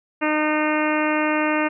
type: harmonic tone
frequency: 305.4 Hz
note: D#4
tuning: 32 cents flat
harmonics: 1 / 2 / 3 / 4 / 5 / 6 / 7 / 8 / 9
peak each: -22 / -25 / -27 / -28 / -29 / -30 / -30 / -31 / -32 dBFS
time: 0.21-1.69 s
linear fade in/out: 20 ms
effects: none